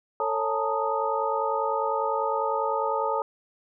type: tone cluster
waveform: sine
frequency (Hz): 447 / 552 / 864 / 914 / 1242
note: A4 / C#5 / A5 / A#5 / D#6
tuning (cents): +27 / -7 / -32 / -34 / -3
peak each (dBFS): -30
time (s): 0.2-3.22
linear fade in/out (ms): 2
effects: none